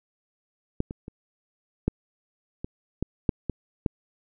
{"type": "clicks", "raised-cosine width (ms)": 3, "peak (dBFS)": [-11, -21, -25, -9, -19, -13, -7, -14, -10], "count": 9, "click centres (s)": [0.804, 0.909, 1.081, 1.88, 2.645, 3.026, 3.292, 3.497, 3.862], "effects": []}